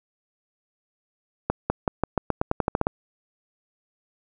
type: accelerating click train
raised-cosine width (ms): 1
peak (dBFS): -7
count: 13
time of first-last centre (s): 1.5-2.869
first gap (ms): 200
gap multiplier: 0.89
effects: none